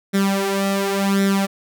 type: tone with flanger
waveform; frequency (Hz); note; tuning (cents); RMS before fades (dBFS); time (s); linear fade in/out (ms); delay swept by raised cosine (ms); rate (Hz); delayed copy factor
sawtooth; 196.6; G3; +5; -19; 0.13-1.47; 20; 0.53 to 3.53; 0.91; +0.75
effects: none